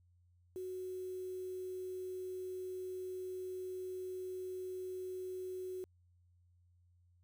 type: tone with quantisation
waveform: sine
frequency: 370 Hz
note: F#4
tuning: in tune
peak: -40 dBFS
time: 0.56-5.84 s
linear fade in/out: 0 ms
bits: 10
effects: added 88 Hz sine -66 dBFS peak until 7.23 s